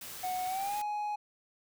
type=noise; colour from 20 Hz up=white; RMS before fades=-44 dBFS; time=0.01-0.82 s; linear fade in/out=5 ms
type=tone with pitch glide; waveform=triangle; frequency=736 to 835.7 Hz; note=F#5 to G#5; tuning=-9 to +11 cents; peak=-30 dBFS; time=0.23-1.16 s; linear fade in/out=10 ms; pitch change=+220 cents; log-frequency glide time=0.46-0.78 s
effects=none